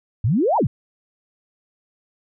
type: exponential two-way sweep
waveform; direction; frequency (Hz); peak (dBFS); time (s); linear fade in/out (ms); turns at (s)
sine; up then down; 93.9 to 987.8 to 93.9; -15; 0.24-0.67; 5; 0.57
effects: none